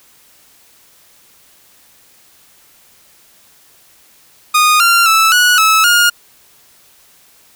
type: tone with pitch steps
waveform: sawtooth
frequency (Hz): 1232 / 1383 / 1314 / 1464 / 1301 / 1424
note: D#6 / F6 / E6 / F#6 / E6 / F6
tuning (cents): -17 / -17 / -6 / -19 / -23 / +33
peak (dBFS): -4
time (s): 4.54-6.1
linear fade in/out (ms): 10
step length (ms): 260
effects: white hiss -48 dBFS RMS until 7.55 s